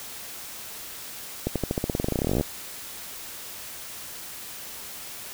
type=accelerating click train; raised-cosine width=2 ms; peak=-11 dBFS; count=25; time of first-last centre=1.47-2.41 s; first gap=87 ms; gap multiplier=0.92; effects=white hiss -39 dBFS RMS until 5.33 s